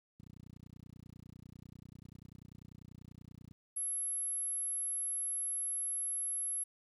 click train, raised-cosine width 5 ms, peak -38 dBFS, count 101, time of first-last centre 0.2-3.511 s, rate 30.2 Hz
sine tone, 11160 Hz, F9, 2 cents flat, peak -34 dBFS, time 3.76-6.64 s, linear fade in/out 10 ms
effects high-pass 100 Hz 12 dB/octave + 11-bit

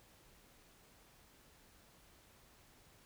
silence, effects pink hiss -65 dBFS RMS until 3.05 s

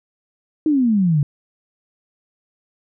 sine exponential sweep, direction down, 320.1 to 138.59 Hz, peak -13 dBFS, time 0.66-1.23 s, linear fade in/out 2 ms, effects none

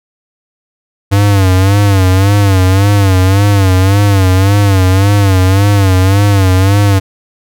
square tone with vibrato, 97.3 Hz, G2, 12 cents flat, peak -6 dBFS, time 1.11-7 s, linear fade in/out 20 ms, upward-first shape sine, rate 1.8 Hz, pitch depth 89 cents each way, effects none

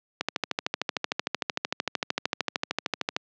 click train, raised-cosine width 0.2 ms, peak -7 dBFS, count 40, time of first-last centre 0.21-3.165 s, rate 13.2 Hz, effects high-pass 200 Hz 12 dB/octave + low-pass 5000 Hz 12 dB/octave

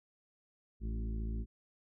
harmonic tone with a mistuned harmonic, 55 Hz, A1, in tune, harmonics 1 / 2 / 3 / 4 / 5 / 6 / 7, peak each -35 / -45 / -51 / -45 / -55 / -54 / -56 dBFS, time 0.8-1.46 s, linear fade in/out 50 ms, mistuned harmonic 4, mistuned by -19 cents, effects none

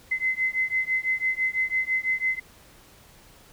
sine beating tone pair, 2048 / 2054 Hz, C7 / C7, -38 / -33 cents, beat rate 6 Hz, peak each -26 / -26 dBFS, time 0.11-2.4 s, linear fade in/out 10 ms, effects pink hiss -53 dBFS RMS until 3.52 s

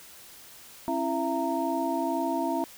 sine tone cluster, 270.5 / 332.6 / 672 / 924 Hz, C#4 / E4 / E5 / A#5, -42 / +16 / +33 / -16 cents, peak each -31 dBFS, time 0.88-2.64 s, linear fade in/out 0 ms, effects white hiss -49 dBFS RMS until 2.77 s

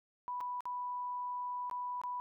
sine tone with dropouts, 987 Hz, B5, 1 cent flat, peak -36 dBFS, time 0.28-2.2 s, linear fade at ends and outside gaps 0 ms, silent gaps 0.405-0.41 / 0.606-0.655 / 1.698-1.712 / 2.015-2.036 s, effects none

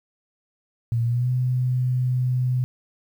sine tone with pitch glide, 116.54 to 126.36 Hz, A#2 to B2, 0 to +40 cents, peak -19 dBFS, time 0.92-2.64 s, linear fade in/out 0 ms, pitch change +140 cents, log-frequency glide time 1.03-1.3 s, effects 9-bit

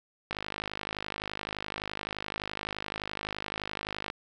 click train, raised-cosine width 0.3 ms, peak -17 dBFS, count 197, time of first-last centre 0.31-4.101 s, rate 51.7 Hz, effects none

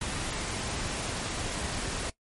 pink noise, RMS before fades -33 dBFS, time 0.01-2.1 s, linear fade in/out 5 ms, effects noise-tail reverb RT60 0.1 s tail -18 dB re dry + MP3 48 kbps

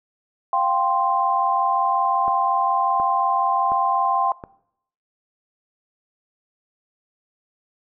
sine chord, F suspended second, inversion none, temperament equal, 698.5 / 784 / 1046.5 Hz, F5 / G5 / C6, 0 / 0 / 0 cents, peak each -25 / -21 / -20 dBFS, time 0.53-4.32 s, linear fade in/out 2 ms
click train, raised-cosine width 1 ms, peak -18 dBFS, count 4, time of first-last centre 2.28-4.438 s, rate 1.39 Hz
effects noise-tail reverb RT60 0.7 s tail -21 dB re dry

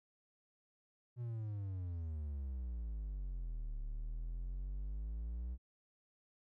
triangle exponential two-way sweep, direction down then up, 123.47 to 35.81 to 62.3 Hz, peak -37 dBFS, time 1.16-5.58 s, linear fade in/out 50 ms, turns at 3.8 s, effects none

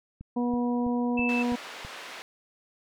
click train, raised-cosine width 5 ms, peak -29 dBFS, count 6, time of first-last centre 0.21-1.849 s, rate 3.05 Hz
harmonic tone, 242.5 Hz, B3, 31 cents flat, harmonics 1 / 2 / 3 / 4, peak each -25 / -33 / -37 / -37 dBFS, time 0.36-1.56 s, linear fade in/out 10 ms
sine tone, 2637 Hz, E7, in tune, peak -28 dBFS, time 1.17-1.43 s, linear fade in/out 10 ms
white band-pass noise, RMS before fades -42 dBFS, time 1.29-2.22 s, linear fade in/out 0 ms, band 390 to 2900 Hz, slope 12 dB/octave
effects none

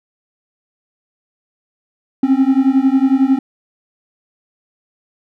triangle beating tone pair, 261.6 / 272.6 Hz, C4 / C#4, 0 / -29 cents, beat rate 11 Hz, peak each -11 dBFS, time 2.23-3.39 s, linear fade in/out 5 ms, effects none

